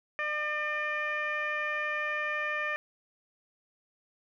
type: tone with low-pass filter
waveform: 15% pulse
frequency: 601 Hz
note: D5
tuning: 40 cents sharp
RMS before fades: -32 dBFS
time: 0.19-2.76 s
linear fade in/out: 0 ms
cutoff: 2100 Hz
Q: 4.3
effects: none